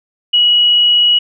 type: tone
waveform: sine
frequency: 2916 Hz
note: F#7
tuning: 26 cents flat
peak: -7 dBFS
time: 0.33-1.19 s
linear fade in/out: 10 ms
effects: none